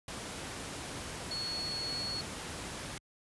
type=tone in noise; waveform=sine; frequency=4363 Hz; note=C#8; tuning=28 cents flat; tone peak=-35 dBFS; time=1.31-2.21 s; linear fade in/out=2 ms; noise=pink; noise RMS=-41 dBFS; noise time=0.08-2.98 s; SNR=+3 dB; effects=high-pass 60 Hz 12 dB/octave + resampled to 24000 Hz